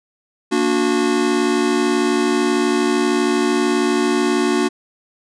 square chord, Bb augmented, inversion none, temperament just, 233.1 / 291.4 / 364.2 Hz, Bb3 / D4 / F#4, 0 / -13 / -27 cents, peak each -22 / -20 / -19 dBFS, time 0.51-4.69 s, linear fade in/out 20 ms, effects resampled to 22050 Hz

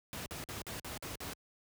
pink noise bursts, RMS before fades -42 dBFS, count 7, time 0.13-1.334 s, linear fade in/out 0 ms, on 130 ms, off 49 ms, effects high-pass 60 Hz 12 dB/octave

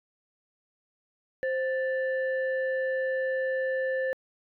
sine tone pair together, 523.3 / 1760.2 Hz, C5 / A6, 0 / 0 cents, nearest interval octave + major sixth, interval 2100 cents, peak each -26 / -32 dBFS, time 1.43-4.13 s, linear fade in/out 0 ms, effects tanh soft clip ceiling -19 dBFS

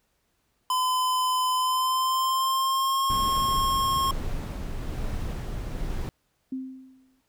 square tone with pitch glide, 1017 to 1077.5 Hz, C6 to C#6, -50 to -49 cents, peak -23 dBFS, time 0.7-4.11 s, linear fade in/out 2 ms, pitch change +101 cents, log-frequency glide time 1.55-3.03 s
brown noise with tremolo, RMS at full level -30 dBFS, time 3.1-6.09 s, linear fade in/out 0 ms, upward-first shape sine, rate 1.1 Hz, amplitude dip 25%
sine tone with exponential decay, 261.4 Hz, C4, 1 cent flat, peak -27 dBFS, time 6.52-7.21 s, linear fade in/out 5 ms, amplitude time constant 150 ms
effects pink hiss -72 dBFS RMS until 7.28 s

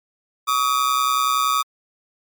45% pulse ring-modulated tone, 1200 Hz, D6, 37 cents sharp, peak -14 dBFS, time 0.47-1.63 s, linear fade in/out 20 ms, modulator 65.3 Hz, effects MP3 96 kbps

